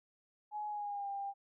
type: tone with pitch glide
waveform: sine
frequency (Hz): 841 to 796.6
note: G#5 to G5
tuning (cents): +22 to +28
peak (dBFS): -37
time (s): 0.51-1.34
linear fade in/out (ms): 50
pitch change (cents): -94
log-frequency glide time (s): 0.68-1.09
effects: none